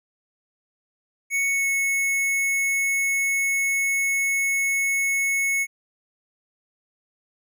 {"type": "tone with pitch glide", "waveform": "square", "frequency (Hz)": [2217, 2199], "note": ["C#7", "C#7"], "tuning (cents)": [0, -14], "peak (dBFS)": -21, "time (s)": [1.3, 5.67], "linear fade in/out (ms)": 50, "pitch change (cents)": -14, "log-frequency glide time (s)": [1.49, 1.67], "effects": []}